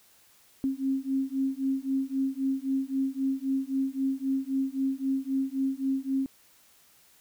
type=beating tone pair; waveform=sine; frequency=266.6 / 270.4 Hz; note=C4 / C#4; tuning=+33 / -43 cents; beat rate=3.8 Hz; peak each=-29 dBFS; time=0.64-6.26 s; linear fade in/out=0 ms; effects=white hiss -60 dBFS RMS until 7.2 s